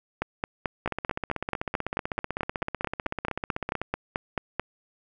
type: two click trains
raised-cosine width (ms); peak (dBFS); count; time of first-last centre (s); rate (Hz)
0.5; -14 / -11; 48 / 21; 0.86-3.816 / 0.22-4.596; 15.9 / 4.57
effects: none